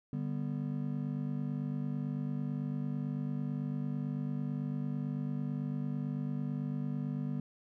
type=chord; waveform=triangle; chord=G major; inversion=second; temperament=just; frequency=147 / 196 / 245 Hz; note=D3 / G3 / B3; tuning=+2 / 0 / -14 cents; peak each=-34 / -38 / -36 dBFS; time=0.13-7.4 s; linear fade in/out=2 ms; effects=none